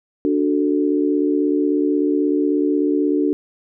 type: chord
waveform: sine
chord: D major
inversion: none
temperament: equal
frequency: 293.7 / 370 / 440 Hz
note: D4 / F#4 / A4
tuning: 0 / 0 / 0 cents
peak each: -17 / -21 / -23 dBFS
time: 0.25-3.33 s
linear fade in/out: 0 ms
effects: none